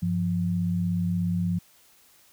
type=tone pair together; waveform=sine; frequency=98 / 174.77 Hz; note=G2 / F3; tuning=0 / +2 cents; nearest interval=minor seventh; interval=1002 cents; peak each=-29 / -24 dBFS; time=0.02-1.59 s; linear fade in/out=10 ms; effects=white hiss -58 dBFS RMS until 2.32 s